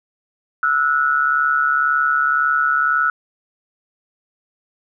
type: tone pair together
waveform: sine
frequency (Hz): 1318.5 / 1460.4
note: E6 / F#6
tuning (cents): 0 / -23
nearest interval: major second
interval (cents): 177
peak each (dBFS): -17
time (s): 0.63-3.1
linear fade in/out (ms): 2
effects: none